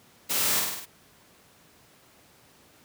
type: noise with echo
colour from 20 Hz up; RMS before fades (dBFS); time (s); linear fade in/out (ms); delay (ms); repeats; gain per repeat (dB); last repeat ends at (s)
white; -27; 0.29-0.61; 20; 50; 5; -3; 0.86
effects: pink hiss -57 dBFS RMS until 2.84 s + high-pass 100 Hz 12 dB/octave